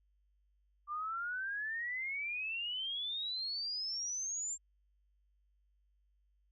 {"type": "exponential sweep", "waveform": "sine", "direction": "up", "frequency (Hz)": [1174.7, 7450], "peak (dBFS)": -36, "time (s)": [0.87, 4.58], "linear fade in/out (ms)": 50, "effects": ["added 50 Hz sine -70 dBFS peak until 6.51 s"]}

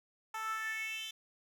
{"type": "tone with high-pass filter sweep", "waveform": "10% pulse", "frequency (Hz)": 440, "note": "A4", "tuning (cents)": 0, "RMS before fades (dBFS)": -39, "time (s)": [0.34, 1.11], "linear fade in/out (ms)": 5, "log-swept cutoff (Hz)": [1000, 3500], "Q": 5.7, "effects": []}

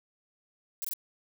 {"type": "noise bursts", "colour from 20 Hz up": "violet", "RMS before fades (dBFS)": -34, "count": 3, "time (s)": [0.82, 0.935], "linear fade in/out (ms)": 0, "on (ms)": 25, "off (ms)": 20, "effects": []}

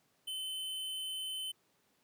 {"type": "tone", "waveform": "square", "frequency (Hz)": 3054, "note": "G7", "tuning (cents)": -46, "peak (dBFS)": -38, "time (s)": [0.27, 1.52], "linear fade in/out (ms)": 10, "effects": ["pink hiss -73 dBFS RMS until 2.03 s", "high-pass 150 Hz 12 dB/octave"]}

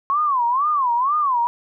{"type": "tone with vibrato", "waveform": "sine", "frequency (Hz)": 1072, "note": "C6", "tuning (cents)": 42, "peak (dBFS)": -16, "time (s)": [0.1, 1.47], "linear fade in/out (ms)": 0, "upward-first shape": "sine", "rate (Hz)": 2.1, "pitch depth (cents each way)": 230, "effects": []}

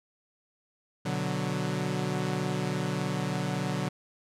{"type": "chord", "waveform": "sawtooth", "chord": "B minor", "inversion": "none", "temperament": "equal", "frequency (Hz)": [123.47, 146.83, 185], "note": ["B2", "D3", "F#3"], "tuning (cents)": [0, 0, 0], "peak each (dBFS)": [-31, -28, -28], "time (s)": [1.05, 3.89], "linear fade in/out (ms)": 10, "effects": ["low-pass 9000 Hz 12 dB/octave"]}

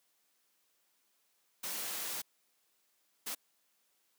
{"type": "noise bursts at uneven times", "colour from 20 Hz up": "white", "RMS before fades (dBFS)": -39, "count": 2, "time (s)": [[1.63, 2.22], [3.26, 3.35]], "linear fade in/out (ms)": 10, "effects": ["white hiss -75 dBFS RMS until 4.18 s", "high-pass 200 Hz 12 dB/octave"]}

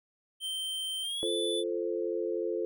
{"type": "tone with pitch glide", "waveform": "square", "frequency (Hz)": [3122, 3484], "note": ["G7", "A7"], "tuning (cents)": [-8, -18], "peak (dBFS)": -33, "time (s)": [0.4, 1.64], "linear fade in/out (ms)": 50, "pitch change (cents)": 190, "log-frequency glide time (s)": [1.01, 1.29]}
{"type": "chord", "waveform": "sine", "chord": "F major", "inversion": "none", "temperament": "equal with one note detuned", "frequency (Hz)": [346.8, 440, 523.3], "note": ["F4", "A4", "C5"], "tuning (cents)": [-12, 0, 0], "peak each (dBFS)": [-33, -33, -36], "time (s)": [1.23, 2.65], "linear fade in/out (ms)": 0}
{"effects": []}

